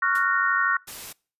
sine chord, Gb major seventh, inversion second, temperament just, 1110 / 1387.5 / 1480 / 1850 Hz, Db6 / F6 / Gb6 / Bb6, +2 / -12 / 0 / -14 cents, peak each -25 dBFS, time 0.02-0.77 s, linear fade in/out 5 ms
white noise with exponential decay, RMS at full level -36 dBFS, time 0.15-0.28 s, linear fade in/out 5 ms, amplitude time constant 28 ms
white noise, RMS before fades -38 dBFS, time 0.87-1.13 s, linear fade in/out 10 ms
effects noise-tail reverb RT60 0.4 s tail -25 dB re dry + resampled to 32000 Hz

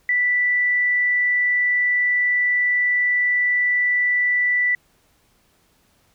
sine tone, 1972 Hz, B6, 3 cents flat, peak -16 dBFS, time 0.09-4.75 s, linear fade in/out 2 ms, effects pink hiss -61 dBFS RMS until 6.14 s

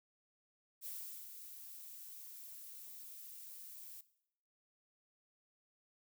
violet noise with ADSR envelope, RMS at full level -45 dBFS, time 0.81-4.01 s, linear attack 46 ms, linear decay 410 ms, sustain -7 dB, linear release 5 ms, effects noise-tail reverb RT60 0.7 s tail -17 dB re dry

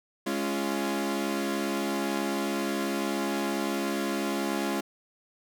sawtooth chord, Db major, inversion second, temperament equal with one note detuned, 207.7 / 277.2 / 344.6 Hz, Ab3 / Db4 / F4, 0 / 0 / -23 cents, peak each -28 dBFS, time 0.26-4.81 s, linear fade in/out 10 ms, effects none

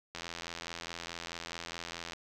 click train, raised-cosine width 0.2 ms, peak -22 dBFS, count 169, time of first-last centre 0.15-2.133 s, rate 84.7 Hz, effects none

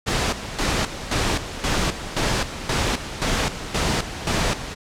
pink noise with tremolo, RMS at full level -21 dBFS, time 0.06-4.75 s, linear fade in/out 20 ms, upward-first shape square, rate 1.9 Hz, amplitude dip 70%, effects low-pass 7000 Hz 12 dB/octave

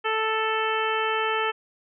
harmonic tone, 440 Hz, A4, in tune, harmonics 1 / 2 / 3 / 4 / 5 / 6 / 7, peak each -28 / -29 / -28 / -31 / -35 / -32 / -34 dBFS, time 0.04-1.52 s, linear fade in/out 20 ms, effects none

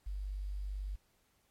sine tone with quantisation, 49 Hz, G1, in tune, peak -36 dBFS, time 0.06-0.96 s, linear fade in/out 10 ms, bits 11, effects pink hiss -73 dBFS RMS until 1.5 s + MP3 64 kbps

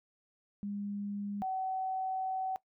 sine tone pair in turn, 203 / 756.7 Hz, G#3 / F#5, -39 / +39 cents, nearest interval octave + major seventh, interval 2278 cents, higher second, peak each -35 / -32 dBFS, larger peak second, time 0.63-1.42 / 1.42-2.56 s, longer second, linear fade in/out 0 ms, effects noise-tail reverb RT60 0.1 s tail -19 dB re dry

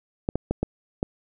clicks, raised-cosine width 2 ms, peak -10 dBFS, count 5, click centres 0.289 / 0.356 / 0.51 / 0.63 / 1.029 s, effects none

